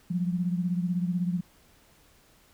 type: beating tone pair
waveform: sine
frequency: 175.5 / 191.5 Hz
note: F3 / G3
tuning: +9 / -40 cents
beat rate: 16 Hz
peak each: -26 / -32 dBFS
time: 0.1-1.41 s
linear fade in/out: 10 ms
effects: pink hiss -60 dBFS RMS until 2.53 s